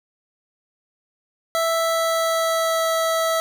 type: tone with pitch glide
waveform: 25% pulse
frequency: 659.3 to 652.9 Hz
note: E5 to E5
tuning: 0 to -17 cents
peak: -15 dBFS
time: 1.55-3.4 s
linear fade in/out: 0 ms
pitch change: -17 cents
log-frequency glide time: 1.71-2.89 s
effects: none